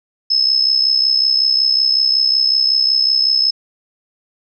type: tone with amplitude modulation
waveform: sine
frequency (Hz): 5200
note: E8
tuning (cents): -24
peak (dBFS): -8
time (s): 0.3-3.51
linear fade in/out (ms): 10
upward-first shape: sine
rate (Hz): 65.4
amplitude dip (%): 70
effects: none